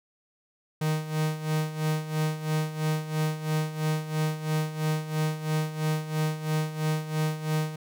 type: tone with tremolo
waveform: 45% pulse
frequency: 155.3 Hz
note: D#3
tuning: 3 cents flat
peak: -23 dBFS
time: 0.81-7.76 s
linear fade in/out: 5 ms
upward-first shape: sine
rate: 3 Hz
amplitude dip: 75%
effects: none